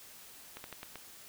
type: slowing click train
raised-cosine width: 0.3 ms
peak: -27 dBFS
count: 5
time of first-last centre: 0.57-0.957 s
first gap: 71 ms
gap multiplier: 1.21
effects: white hiss -53 dBFS RMS until 1.28 s